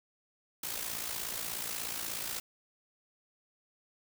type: noise with amplitude modulation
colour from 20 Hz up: white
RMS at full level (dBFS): -35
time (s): 0.63-2.4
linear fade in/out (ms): 5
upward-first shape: sine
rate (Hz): 56.6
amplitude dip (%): 60
effects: none